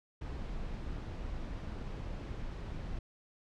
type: noise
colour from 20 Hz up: brown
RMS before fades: -40 dBFS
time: 0.21-2.99 s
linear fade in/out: 5 ms
effects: low-pass 5000 Hz 12 dB/octave